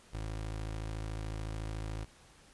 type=tone; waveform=25% pulse; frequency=53.8 Hz; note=A1; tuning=38 cents flat; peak=-33 dBFS; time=0.13-2.05 s; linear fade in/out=10 ms; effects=pink hiss -60 dBFS RMS until 2.53 s + resampled to 24000 Hz